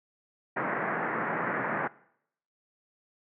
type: band-pass noise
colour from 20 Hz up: white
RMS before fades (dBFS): -31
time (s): 0.56-1.88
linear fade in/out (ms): 10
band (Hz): 130 to 1900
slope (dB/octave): 48
effects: noise-tail reverb RT60 0.7 s tail -21 dB re dry